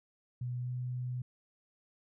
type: tone with pitch glide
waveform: sine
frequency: 123.47 to 124.98 Hz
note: B2 to B2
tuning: 0 to +21 cents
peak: -34 dBFS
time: 0.41-1.22 s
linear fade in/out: 5 ms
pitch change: +21 cents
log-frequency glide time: 0.6-0.7 s
effects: none